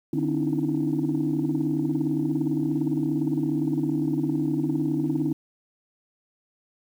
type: tone cluster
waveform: sine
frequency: 149.6 / 259.5 / 291.9 / 309.4 / 329.1 Hz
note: D3 / C4 / D4 / D#4 / E4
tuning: +32 / -14 / -10 / -10 / -3 cents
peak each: -28 dBFS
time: 0.13-5.33 s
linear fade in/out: 5 ms
effects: tanh soft clip ceiling -15 dBFS + 9-bit